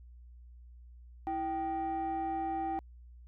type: tone pair together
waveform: sine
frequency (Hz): 327.9 / 780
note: E4 / G5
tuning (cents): -9 / -9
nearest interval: octave + minor third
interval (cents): 1500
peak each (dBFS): -35 / -31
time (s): 1.27-2.79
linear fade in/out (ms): 0
effects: tanh soft clip ceiling -29 dBFS + added 60 Hz sine -50 dBFS peak until 3.27 s